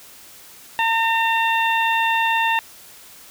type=harmonic tone with a mistuned harmonic; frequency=909 Hz; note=A#5; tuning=44 cents flat; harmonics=1 / 2 / 3 / 4; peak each=-19 / -22 / -23 / -29 dBFS; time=0.79-2.59 s; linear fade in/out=0 ms; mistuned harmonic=4; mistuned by=-16 cents; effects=white hiss -44 dBFS RMS until 3.3 s